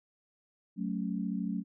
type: chord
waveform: sine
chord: F# minor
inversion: none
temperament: equal with one note detuned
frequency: 186.28 / 220 / 277.2 Hz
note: F#3 / A3 / C#4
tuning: +12 / 0 / 0 cents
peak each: -34 / -35 / -38 dBFS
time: 0.76-1.64 s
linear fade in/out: 50 ms
effects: none